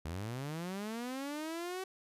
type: linear sweep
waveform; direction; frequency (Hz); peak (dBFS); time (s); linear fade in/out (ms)
sawtooth; up; 73.42 to 381.7; -34; 0.05-1.84; 5
effects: resampled to 32000 Hz